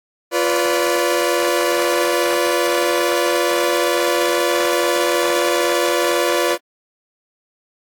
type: chord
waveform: sawtooth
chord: B diminished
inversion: second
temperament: equal with one note detuned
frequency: 349.2 / 493.9 / 576.2 Hz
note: F4 / B4 / D5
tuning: 0 / 0 / -33 cents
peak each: -16 dBFS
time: 0.31-6.58 s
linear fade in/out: 50 ms
effects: AAC 64 kbps